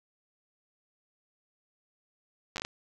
slowing click train, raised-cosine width 0.2 ms, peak -17 dBFS, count 6, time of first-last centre 2.56-2.65 s, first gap 9 ms, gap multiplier 1.35, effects none

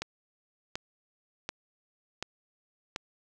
click train, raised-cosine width 0.2 ms, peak -16 dBFS, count 5, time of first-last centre 0.02-2.961 s, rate 1.36 Hz, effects none

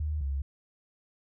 sine tone pair in turn, 76 / 68.91 Hz, D#2 / C#2, -40 / -10 cents, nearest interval major second, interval 170 cents, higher first, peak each -28 dBFS, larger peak neither, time 0-0.21 / 0.21-0.42 s, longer neither, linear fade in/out 5 ms, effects none

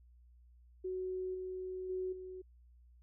sine tone with level steps, 371.2 Hz, F#4, 6 cents sharp, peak -36 / -39 / -35 / -44 dBFS, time 0.84-2.42 s, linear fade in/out 10 ms, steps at 1.34 / 1.89 / 2.12 s, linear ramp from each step 10 ms, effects added 60 Hz sine -59 dBFS peak until 3.02 s

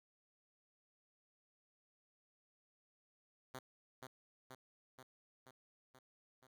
5% pulse tone with echo, 130.2 Hz, C3, 8 cents flat, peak -35 dBFS, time 3.54-3.59 s, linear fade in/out 5 ms, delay 480 ms, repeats 6, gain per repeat -3 dB, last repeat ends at 6.47 s, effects none

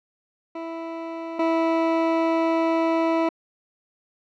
20% pulse tone pair in turn, 329.6 / 328 Hz, E4 / E4, 0 / -9 cents, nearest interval unison, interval 9 cents, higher first, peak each -25 / -14 dBFS, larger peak second, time 0.55-1.39 / 1.39-3.29 s, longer second, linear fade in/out 5 ms, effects low-pass 2000 Hz 12 dB/octave

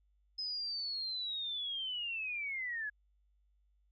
sine linear sweep, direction down, 5100 to 1661.2 Hz, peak -36 dBFS, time 0.38-2.9 s, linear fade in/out 10 ms, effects added 50 Hz sine -69 dBFS peak until 3.91 s

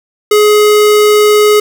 square tone, 420.5 Hz, G#4, 22 cents sharp, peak -5 dBFS, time 0.31-1.6 s, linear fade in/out 5 ms, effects none

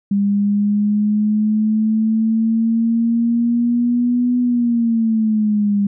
sine exponential two-way sweep, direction up then down, 200 to 246.9 to 200 Hz, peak -13 dBFS, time 0.11-5.87 s, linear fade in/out 5 ms, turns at 4.39 s, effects none

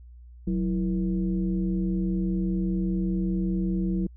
sine tone with frequency modulation, 185 Hz, F#3, in tune, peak -23 dBFS, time 0.47-4.07 s, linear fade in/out 5 ms, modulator 145 Hz, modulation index 0.87, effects added 60 Hz sine -44 dBFS peak until 4.16 s

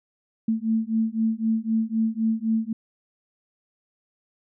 sine beating tone pair, 221 / 224.9 Hz, A3 / A3, +8 / +38 cents, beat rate 3.9 Hz, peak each -24 dBFS, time 0.48-2.73 s, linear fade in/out 5 ms, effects none

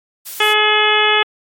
blue noise, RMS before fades -28 dBFS, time 0.25-0.54 s, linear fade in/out 20 ms
harmonic tone, 424.7 Hz, G#4, 39 cents sharp, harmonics 1 / 2 / 3 / 4 / 5 / 6 / 7 / 8, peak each -19 / -19 / -19 / -19 / -19 / -19 / -19 / -19 dBFS, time 0.4-1.23 s, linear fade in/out 5 ms
effects MP3 64 kbps

